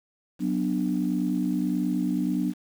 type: chord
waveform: sine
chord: B minor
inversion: second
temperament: just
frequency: 185.21 / 246.9 / 296.3 Hz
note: F#3 / B3 / D4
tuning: +2 / 0 / +15 cents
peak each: -27 dBFS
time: 0.39-2.54 s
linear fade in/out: 50 ms
effects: tanh soft clip ceiling -14 dBFS + 8-bit